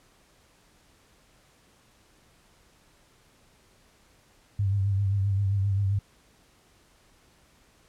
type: tone with vibrato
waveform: sine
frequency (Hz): 98.8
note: G2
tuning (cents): +14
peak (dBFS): -22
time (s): 4.59-5.99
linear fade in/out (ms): 5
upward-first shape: triangle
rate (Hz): 7.6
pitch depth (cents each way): 60
effects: pink hiss -61 dBFS RMS until 7.88 s + low-pass 11000 Hz 12 dB/octave